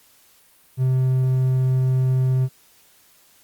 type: tone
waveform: triangle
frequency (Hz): 129.6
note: C3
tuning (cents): -16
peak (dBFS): -14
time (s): 0.77-2.49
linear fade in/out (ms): 50
effects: white hiss -55 dBFS RMS until 3.43 s + Opus 48 kbps